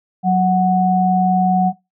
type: tone pair together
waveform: sine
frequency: 184.69 / 740 Hz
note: F#3 / F#5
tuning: -3 / 0 cents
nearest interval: 2 octaves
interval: 2403 cents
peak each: -14 dBFS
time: 0.23-1.73 s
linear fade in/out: 50 ms
effects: noise-tail reverb RT60 0.2 s tail -20 dB re dry